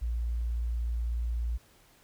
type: tone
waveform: sine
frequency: 58.27 Hz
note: A#1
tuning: in tune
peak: -28 dBFS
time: 0.01-1.58 s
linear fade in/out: 20 ms
effects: pink hiss -61 dBFS RMS until 2.03 s